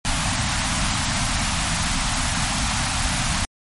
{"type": "band-stop noise", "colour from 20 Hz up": "pink", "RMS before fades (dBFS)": -22, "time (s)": [0.05, 3.45], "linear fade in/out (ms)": 0, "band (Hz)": [270, 660], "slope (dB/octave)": 48, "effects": ["MP3 48 kbps"]}